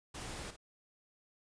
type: noise with echo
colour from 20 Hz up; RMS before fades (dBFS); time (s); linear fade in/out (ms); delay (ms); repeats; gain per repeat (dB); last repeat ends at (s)
pink; -44; 0.14-0.51; 10; 55; 1; -10; 0.565
effects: resampled to 22050 Hz